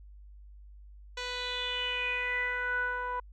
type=tone with low-pass filter sweep; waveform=10% pulse; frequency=495.2 Hz; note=B4; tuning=5 cents sharp; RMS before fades=-33 dBFS; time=1.17-3.2 s; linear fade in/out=5 ms; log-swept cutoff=4900 to 1100 Hz; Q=5.9; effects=added 50 Hz sine -48 dBFS peak until 3.32 s